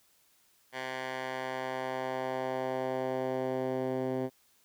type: tone with band-pass filter sweep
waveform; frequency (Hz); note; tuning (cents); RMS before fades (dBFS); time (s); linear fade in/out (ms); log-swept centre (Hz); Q
10% pulse; 130; C3; -11; -34; 0.72-4.3; 50; 1800 to 320; 0.92
effects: white hiss -67 dBFS RMS until 4.64 s